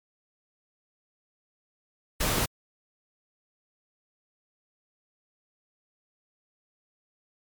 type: noise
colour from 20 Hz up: pink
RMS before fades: -26 dBFS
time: 2.2-2.46 s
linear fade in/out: 10 ms
effects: MP3 96 kbps